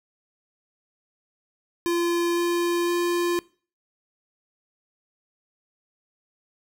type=tone with pitch steps; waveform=square; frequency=343.8 / 345.8 / 347.8 Hz; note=F4 / F4 / F4; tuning=-27 / -17 / -7 cents; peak=-22 dBFS; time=1.86-3.39 s; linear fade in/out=0 ms; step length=510 ms; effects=noise-tail reverb RT60 0.4 s tail -22 dB re dry